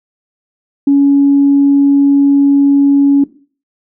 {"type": "tone", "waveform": "sine", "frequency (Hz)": 280.5, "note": "C#4", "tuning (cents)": 21, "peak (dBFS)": -4, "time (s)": [0.87, 3.24], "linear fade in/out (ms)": 5, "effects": ["noise-tail reverb RT60 0.4 s tail -17 dB re dry", "tanh soft clip ceiling 0 dBFS"]}